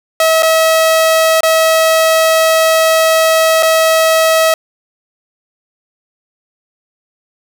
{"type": "tone with dropouts", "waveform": "sawtooth", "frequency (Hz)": 644, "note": "E5", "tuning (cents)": -41, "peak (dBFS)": -4, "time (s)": [0.2, 4.54], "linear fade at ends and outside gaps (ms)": 2, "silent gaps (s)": [[0.424, 0.43], [1.407, 1.432], [3.626, 3.63]], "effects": []}